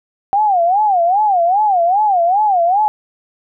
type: tone with vibrato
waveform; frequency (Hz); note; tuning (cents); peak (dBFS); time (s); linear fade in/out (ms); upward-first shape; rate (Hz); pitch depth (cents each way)
sine; 762; G5; -49; -10; 0.33-2.88; 0; sine; 2.5; 210
effects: none